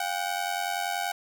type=ring-modulated tone; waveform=sawtooth; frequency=752 Hz; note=F#5; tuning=28 cents sharp; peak=-21 dBFS; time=0-1.12 s; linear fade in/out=2 ms; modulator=45.2 Hz; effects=none